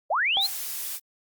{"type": "linear sweep", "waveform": "sine", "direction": "up", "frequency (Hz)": [523, 4320], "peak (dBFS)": -21, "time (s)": [0.1, 0.47], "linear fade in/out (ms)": 10}
{"type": "tone with exponential decay", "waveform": "triangle", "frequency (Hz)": 784, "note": "G5", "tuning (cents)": 0, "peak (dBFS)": -22, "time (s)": [0.37, 0.56], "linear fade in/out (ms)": 0, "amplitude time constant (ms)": 40}
{"type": "noise", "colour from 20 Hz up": "blue", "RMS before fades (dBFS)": -32, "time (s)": [0.4, 1], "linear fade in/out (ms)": 50}
{"effects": ["Opus 48 kbps"]}